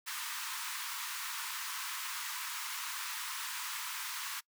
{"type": "high-pass noise", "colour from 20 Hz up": "pink", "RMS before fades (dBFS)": -40, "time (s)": [0.06, 4.41], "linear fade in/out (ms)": 20, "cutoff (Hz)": 920, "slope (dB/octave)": 96, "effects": ["noise-tail reverb RT60 0.1 s tail -24 dB re dry"]}